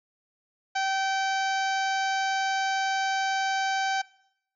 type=harmonic tone; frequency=773 Hz; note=G5; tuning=24 cents flat; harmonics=1 / 2 / 3 / 4 / 5 / 6 / 7 / 8 / 9; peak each=-26 / -30 / -36 / -38 / -41 / -40 / -44 / -42 / -48 dBFS; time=0.75-4.02 s; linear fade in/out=10 ms; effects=noise-tail reverb RT60 0.7 s tail -21 dB re dry